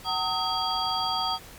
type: tone cluster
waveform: sine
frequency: 754 / 913 / 1264 / 3274 / 4674 Hz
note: F#5 / A#5 / D#6 / G#7 / D8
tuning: +32 / -36 / +27 / -25 / -9 cents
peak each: -31 dBFS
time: 0.04-1.39 s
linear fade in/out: 50 ms
effects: pink hiss -46 dBFS RMS until 1.58 s + MP3 96 kbps